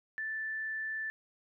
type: tone with frequency modulation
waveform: sine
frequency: 1760 Hz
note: A6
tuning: in tune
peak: -34 dBFS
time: 0.18-1.1 s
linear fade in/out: 0 ms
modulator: 36.8 Hz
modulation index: 0.27
effects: none